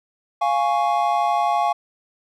triangle chord, Db major, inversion first, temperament equal, 698.5 / 830.6 / 1108.7 Hz, F5 / Ab5 / Db6, 0 / 0 / 0 cents, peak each -19 / -19 / -22 dBFS, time 0.41-1.73 s, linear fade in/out 10 ms, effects none

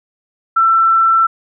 sine tone, 1339 Hz, E6, 27 cents sharp, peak -8 dBFS, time 0.56-1.27 s, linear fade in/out 10 ms, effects none

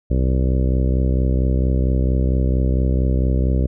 harmonic tone, 64.4 Hz, C2, 27 cents flat, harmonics 1 / 2 / 3 / 4 / 5 / 6 / 7 / 8 / 9, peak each -16 / -22 / -26 / -28 / -30 / -32 / -33 / -34 / -35 dBFS, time 0.1-3.67 s, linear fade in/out 10 ms, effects none

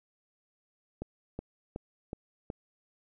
click train, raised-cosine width 2 ms, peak -23 dBFS, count 5, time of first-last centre 1.02-2.501 s, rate 2.7 Hz, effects none

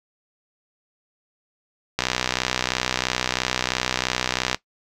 click train, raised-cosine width 0.2 ms, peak -3 dBFS, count 162, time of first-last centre 1.99-4.546 s, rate 63 Hz, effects noise-tail reverb RT60 0.1 s tail -17 dB re dry

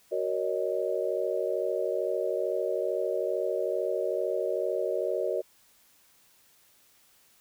sine chord, D# minor seventh, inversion first, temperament just, 373.4 / 466.7 / 560 / 622.3 Hz, F#4 / A#4 / C#5 / D#5, +16 / +2 / +18 / 0 cents, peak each -32 dBFS, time 0.11-5.42 s, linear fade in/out 20 ms, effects white hiss -62 dBFS RMS until 7.4 s

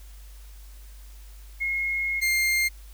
sine / 40% pulse tone pair in turn, 2158 / 2112 Hz, C#7 / C7, -47 / +16 cents, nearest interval unison, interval 37 cents, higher first, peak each -24 / -20 dBFS, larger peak second, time 1.6-2.21 / 2.21-2.69 s, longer first, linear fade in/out 20 ms, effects added 50 Hz sine -42 dBFS peak until 2.93 s + white hiss -55 dBFS RMS until 2.93 s

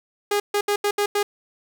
sawtooth tone bursts at uneven times, 410 Hz, G#4, 22 cents flat, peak -15 dBFS, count 6, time 0.31-0.4 / 0.54-0.61 / 0.68-0.76 / 0.84-0.91 / 0.98-1.06 / 1.15-1.23 s, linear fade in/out 5 ms, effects none

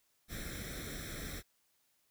pink noise with comb filter, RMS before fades -43 dBFS, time 0.28-1.43 s, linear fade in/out 50 ms, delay 0.53 ms, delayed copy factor +0.85, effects white hiss -75 dBFS RMS until 2.1 s

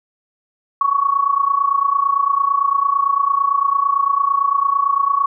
sine tone with amplitude modulation, 1117 Hz, C#6, 13 cents sharp, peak -10 dBFS, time 0.81-5.26 s, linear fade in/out 2 ms, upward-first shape sine, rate 28.9 Hz, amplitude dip 80%, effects none

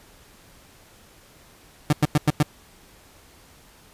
30% pulse tone bursts, 149.3 Hz, D3, 29 cents sharp, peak -12 dBFS, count 5, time 1.9-2.428 s, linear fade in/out 2 ms, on 28 ms, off 97 ms, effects pink hiss -52 dBFS RMS until 3.93 s + resampled to 32000 Hz

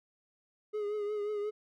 triangle tone with vibrato, 417.2 Hz, G#4, 8 cents sharp, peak -30 dBFS, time 0.73-1.51 s, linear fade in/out 20 ms, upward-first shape triangle, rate 5.6 Hz, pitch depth 46 cents each way, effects none

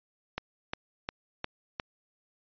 click train, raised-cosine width 0.3 ms, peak -16 dBFS, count 5, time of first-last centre 0.38-1.798 s, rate 2.82 Hz, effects resampled to 11025 Hz

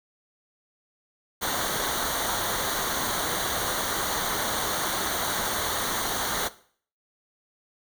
pink noise with comb filter, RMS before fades -28 dBFS, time 1.41-6.49 s, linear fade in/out 20 ms, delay 0.39 ms, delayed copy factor -0.75, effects noise-tail reverb RT60 0.5 s tail -17 dB re dry

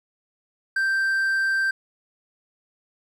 triangle tone, 1568 Hz, G6, in tune, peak -18 dBFS, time 0.76-1.71 s, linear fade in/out 5 ms, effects none

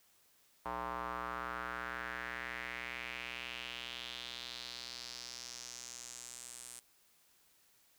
square tone with band-pass filter sweep, 61 Hz, B1, 21 cents flat, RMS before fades -44 dBFS, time 0.65-6.8 s, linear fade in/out 10 ms, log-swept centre 970 to 9000 Hz, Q 3.1, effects white hiss -69 dBFS RMS until 7.98 s

